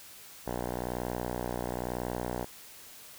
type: tone with low-pass filter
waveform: 5% pulse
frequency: 61 Hz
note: B1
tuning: 21 cents flat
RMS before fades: -35 dBFS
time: 0.46-2.45 s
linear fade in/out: 10 ms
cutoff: 1100 Hz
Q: 1.7
effects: white hiss -50 dBFS RMS until 3.18 s